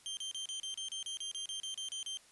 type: tone bursts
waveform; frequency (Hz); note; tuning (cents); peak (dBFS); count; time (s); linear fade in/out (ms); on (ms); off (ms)
sawtooth; 3150; G7; +8; -35; 15; 0.06-2.172; 0; 110; 33
effects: white hiss -62 dBFS RMS until 2.31 s + resampled to 24000 Hz